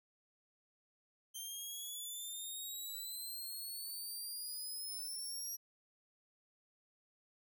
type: exponential sweep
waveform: 10% pulse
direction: up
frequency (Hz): 3136 to 5710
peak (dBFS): -36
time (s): 1.34-5.57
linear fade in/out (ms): 20
effects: none